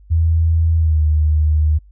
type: tone with pitch glide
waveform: sine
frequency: 81.8 to 76.76 Hz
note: E2 to D#2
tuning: -13 to -23 cents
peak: -11 dBFS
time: 0.1-1.79 s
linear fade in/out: 20 ms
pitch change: -110 cents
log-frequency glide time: 0.77-1.01 s
effects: added 50 Hz sine -42 dBFS peak until 1.91 s